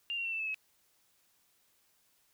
sine tone with pitch steps, 2794 / 2748 / 2702 / 2657 / 2613 / 2570 Hz, F7 / F7 / E7 / E7 / E7 / E7, 0 / -29 / +42 / +13 / -16 / -45 cents, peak -33 dBFS, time 0.1-0.544 s, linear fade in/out 0 ms, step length 74 ms, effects white hiss -71 dBFS RMS until 2.33 s

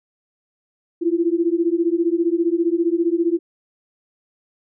sine beating tone pair, 331.4 / 346.4 Hz, E4 / F4, +9 / -14 cents, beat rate 15 Hz, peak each -19 dBFS, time 1.01-3.39 s, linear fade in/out 20 ms, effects none

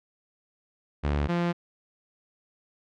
sawtooth tone pair in turn, 72.7 / 172.91 Hz, D2 / F3, -17 / -17 cents, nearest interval octave + minor third, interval 1500 cents, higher second, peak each -20 dBFS, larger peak neither, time 1.03-1.28 / 1.28-1.53 s, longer neither, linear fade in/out 20 ms, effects low-pass 3000 Hz 12 dB/octave

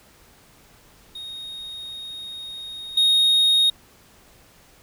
triangle tone with level steps, 3729 Hz, A#7, in tune, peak -31 / -13 dBFS, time 1.15-3.7 s, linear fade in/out 5 ms, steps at 2.97 s, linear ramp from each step 5 ms, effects pink hiss -53 dBFS RMS until 4.82 s

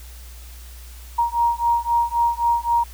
sine beating tone pair, 939 / 942.8 Hz, A#5 / A#5, +12 / +19 cents, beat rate 3.8 Hz, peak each -20 dBFS, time 1.18-2.84 s, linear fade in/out 10 ms, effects added 60 Hz sine -37 dBFS peak until 2.93 s + white hiss -46 dBFS RMS until 2.93 s

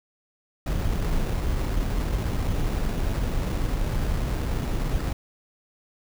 brown noise with sample-and-hold, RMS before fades -25 dBFS, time 0.66-5.13 s, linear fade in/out 5 ms, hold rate 3150 Hz, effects none

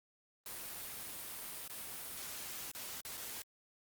white noise with dropouts, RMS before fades -45 dBFS, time 0.46-3.42 s, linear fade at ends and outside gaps 1 ms, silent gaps 1.678-1.697 / 2.715-2.749 / 3.007-3.05 / 3.172-3.176 s, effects Opus 32 kbps

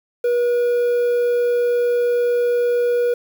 triangle tone with quantisation, 482.3 Hz, B4, 41 cents flat, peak -13 dBFS, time 0.24-3.14 s, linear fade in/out 5 ms, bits 7, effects none

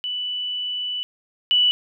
sine tone pair in turn, 2973 / 2961 Hz, F#7 / F#7, +8 / +1 cents, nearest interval unison, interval 7 cents, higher first, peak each -24 / -14 dBFS, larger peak second, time 0.04-1.03 / 1.51-1.71 s, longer first, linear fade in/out 0 ms, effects none

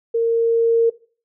sine tone with level ramp, 460.2 Hz, A#4, 22 cents flat, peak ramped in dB -15 to -11 dBFS, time 0.14-0.9 s, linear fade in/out 10 ms, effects noise-tail reverb RT60 0.4 s tail -19 dB re dry

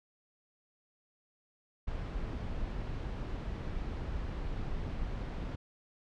brown noise, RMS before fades -37 dBFS, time 1.87-5.56 s, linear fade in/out 10 ms, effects low-pass 4000 Hz 12 dB/octave

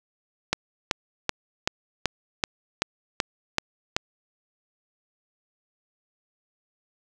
click train, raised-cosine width 0.2 ms, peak -4 dBFS, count 10, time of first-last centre 0.53-3.965 s, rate 2.62 Hz, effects none

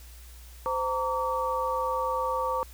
sine tone cluster, 517 / 919 / 1146 Hz, C5 / A#5 / D6, -21 / -25 / -43 cents, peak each -30 dBFS, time 0.66-2.63 s, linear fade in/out 0 ms, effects added 60 Hz sine -45 dBFS peak until 2.73 s + white hiss -53 dBFS RMS until 2.73 s

